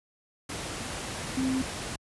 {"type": "tone in noise", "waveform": "sine", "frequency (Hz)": 261.6, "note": "C4", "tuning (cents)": 0, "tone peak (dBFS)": -25, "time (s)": [1.37, 1.62], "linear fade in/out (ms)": 5, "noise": "pink", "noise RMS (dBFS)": -35, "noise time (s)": [0.49, 1.96], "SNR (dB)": 7, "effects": ["high-pass 60 Hz 12 dB/octave", "resampled to 24000 Hz"]}